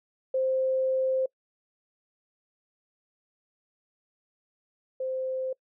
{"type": "tone pair in turn", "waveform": "sine", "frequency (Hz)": [523.3, 520.5], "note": ["C5", "C5"], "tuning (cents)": [0, -9], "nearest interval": "unison", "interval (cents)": 9, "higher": "first", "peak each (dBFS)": [-23, -28], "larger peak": "first", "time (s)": [[0.34, 1.26], [5, 5.53]], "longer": "first", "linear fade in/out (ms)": 5, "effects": ["noise-tail reverb RT60 0.1 s tail -25 dB re dry"]}